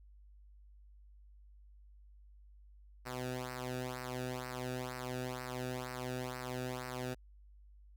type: tone with flanger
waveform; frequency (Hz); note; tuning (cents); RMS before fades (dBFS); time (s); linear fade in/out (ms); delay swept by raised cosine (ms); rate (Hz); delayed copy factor
sawtooth; 126.4; B2; +41; -41; 3.05-7.15; 20; 0.29 to 0.97; 2.1; -0.8
effects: added 50 Hz sine -56 dBFS peak until 7.96 s

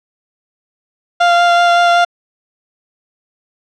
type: tone with vibrato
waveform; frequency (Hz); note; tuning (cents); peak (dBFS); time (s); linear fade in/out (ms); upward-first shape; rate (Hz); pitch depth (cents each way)
30% pulse; 695; F5; -9; -5; 1.2-2.05; 10; sine; 5.3; 10
effects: low-pass 4000 Hz 12 dB/octave

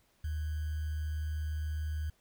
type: tone with sample-and-hold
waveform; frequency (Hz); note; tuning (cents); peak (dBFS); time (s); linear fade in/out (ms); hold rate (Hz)
sine; 76.9; D#2; -20; -32; 0.24-2.1; 5; 1575
effects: pink hiss -70 dBFS RMS until 2.2 s

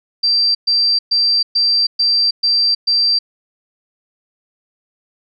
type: tone bursts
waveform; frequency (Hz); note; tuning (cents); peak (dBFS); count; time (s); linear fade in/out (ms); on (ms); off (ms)
sine; 4699; D8; 0; -11; 7; 0.23-3.19; 10; 320; 120
effects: none

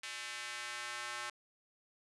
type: tone with high-pass filter sweep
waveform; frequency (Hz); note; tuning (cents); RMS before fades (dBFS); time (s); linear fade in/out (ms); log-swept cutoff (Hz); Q
square; 120; B2; -49; -43; 0.03-1.3; 5; 2200 to 1300; 1.3
effects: resampled to 24000 Hz

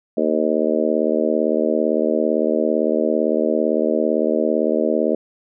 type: harmonic tone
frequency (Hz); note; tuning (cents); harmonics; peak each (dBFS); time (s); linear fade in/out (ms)
77.78; D#2; 0; 3 / 4 / 5 / 6 / 7 / 8; -23 / -23 / -23 / -23 / -23 / -23; 0.17-5.15; 5
effects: none

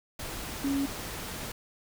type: tone in noise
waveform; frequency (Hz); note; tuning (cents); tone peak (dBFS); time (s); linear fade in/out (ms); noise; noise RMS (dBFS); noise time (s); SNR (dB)
sine; 277.2; C#4; 0; -26; 0.64-0.86; 5; pink; -38; 0.19-1.52; +9
effects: none

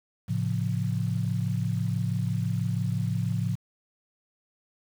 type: chord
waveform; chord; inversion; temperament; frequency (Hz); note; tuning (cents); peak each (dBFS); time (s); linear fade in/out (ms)
sine; A augmented; none; equal with one note detuned; 110 / 136.05 / 174.61; A2 / C#3 / E#3; 0 / -32 / 0; -28 / -30 / -30; 0.28-3.56; 20
effects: 8-bit

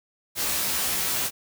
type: noise with comb filter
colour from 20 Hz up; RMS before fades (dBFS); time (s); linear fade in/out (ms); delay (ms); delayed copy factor
white; -26; 0.35-1.31; 50; 16; +0.95
effects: none

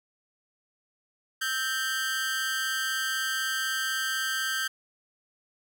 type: tone with amplitude modulation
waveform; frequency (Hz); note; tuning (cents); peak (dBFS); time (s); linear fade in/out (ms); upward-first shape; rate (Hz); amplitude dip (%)
sawtooth; 1568; G6; 0; -20; 1.41-4.68; 10; sine; 260; 80
effects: none

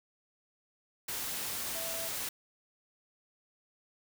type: tone in noise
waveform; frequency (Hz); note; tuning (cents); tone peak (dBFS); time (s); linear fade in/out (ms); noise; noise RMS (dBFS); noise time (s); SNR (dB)
sine; 659.3; E5; 0; -42; 1.75-2.08; 5; white; -37; 1.08-2.29; -8
effects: none

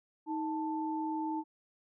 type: tone pair together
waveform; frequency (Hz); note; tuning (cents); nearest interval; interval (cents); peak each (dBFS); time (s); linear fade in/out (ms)
sine; 314.9 / 882; D#4 / A5; +21 / +4; octave + tritone; 1783; -34 / -36; 0.26-1.44; 50
effects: none

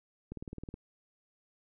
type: click train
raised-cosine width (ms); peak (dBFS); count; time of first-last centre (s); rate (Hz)
3; -28; 9; 0.32-0.741; 19
effects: none

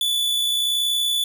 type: tone with amplitude modulation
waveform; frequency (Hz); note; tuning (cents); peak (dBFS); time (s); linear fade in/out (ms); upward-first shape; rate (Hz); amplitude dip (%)
45% pulse; 3467; A7; -26; -18; 0.01-1.24; 2; sine; 60.9; 30
effects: none

